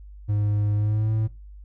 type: tone with pitch glide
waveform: triangle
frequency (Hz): 103.83 to 109.43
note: G#2 to A2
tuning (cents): 0 to -9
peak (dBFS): -18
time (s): 0.28-1.28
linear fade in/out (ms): 20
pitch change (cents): +91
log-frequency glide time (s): 0.75-1.12
effects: noise-tail reverb RT60 0.3 s tail -23 dB re dry + added 50 Hz sine -40 dBFS peak until 1.64 s